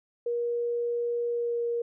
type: tone with pitch glide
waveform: sine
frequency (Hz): 475.3 to 471.5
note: A#4 to A#4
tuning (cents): +34 to +20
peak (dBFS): -26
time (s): 0.26-1.82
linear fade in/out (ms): 5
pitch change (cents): -14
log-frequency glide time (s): 1.28-1.63
effects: none